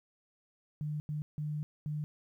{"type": "tone bursts at uneven times", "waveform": "sine", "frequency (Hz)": 150.3, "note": "D3", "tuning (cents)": 40, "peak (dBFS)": -33, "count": 4, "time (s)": [[0.81, 1], [1.09, 1.22], [1.38, 1.63], [1.86, 2.04]], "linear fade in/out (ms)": 0, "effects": ["12-bit"]}